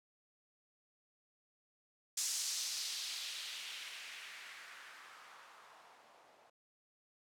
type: noise with low-pass filter sweep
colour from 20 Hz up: violet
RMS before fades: -45 dBFS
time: 2.17-6.5 s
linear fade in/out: 5 ms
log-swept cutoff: 6700 to 640 Hz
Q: 1.7
effects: none